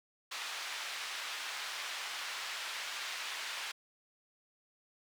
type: band-pass noise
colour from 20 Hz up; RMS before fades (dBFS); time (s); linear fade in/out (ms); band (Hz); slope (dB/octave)
white; -41; 0.31-3.72; 10; 1000 to 3700; 12
effects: none